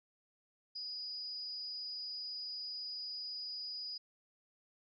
sine tone with amplitude modulation, 4936 Hz, D#8, 15 cents flat, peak -38 dBFS, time 0.75-3.98 s, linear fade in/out 10 ms, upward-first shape sine, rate 282 Hz, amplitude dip 50%, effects none

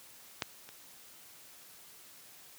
clicks, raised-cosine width 0.2 ms, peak -14 / -30 dBFS, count 2, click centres 0.422 / 0.69 s, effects white hiss -55 dBFS RMS until 2.58 s + high-pass 80 Hz 12 dB/octave

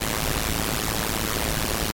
pink noise with amplitude modulation, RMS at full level -21 dBFS, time 0-1.92 s, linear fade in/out 20 ms, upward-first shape sine, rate 109 Hz, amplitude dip 100%, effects AAC 64 kbps

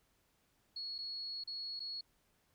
sine tone with dropouts, 4345 Hz, C#8, 35 cents flat, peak -40 dBFS, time 0.76-2.01 s, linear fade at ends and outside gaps 5 ms, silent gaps 0.982-0.986 / 1.438-1.474 / 1.795-1.802 s, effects pink hiss -75 dBFS RMS until 2.54 s

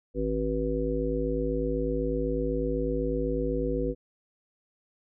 harmonic tone, 54 Hz, A1, 32 cents flat, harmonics 1 / 3 / 5 / 7 / 9, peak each -31 / -36 / -32 / -33 / -30 dBFS, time 0.14-3.95 s, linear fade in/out 50 ms, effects none

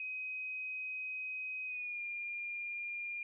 sine tone with pitch glide, 2520 to 2406 Hz, D#7 to D7, +21 to +41 cents, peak -38 dBFS, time 0-3.23 s, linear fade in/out 2 ms, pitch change -80 cents, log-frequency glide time 1.66-2.01 s, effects none

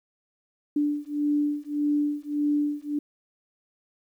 sine beating tone pair, 292.7 / 294.4 Hz, D4 / D4, -6 / +4 cents, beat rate 1.7 Hz, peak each -26 dBFS, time 0.76-2.99 s, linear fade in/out 5 ms, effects 10-bit

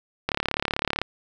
click train, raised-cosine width 0.3 ms, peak -7 dBFS, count 27, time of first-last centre 0.29-1.016 s, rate 35.8 Hz, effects none

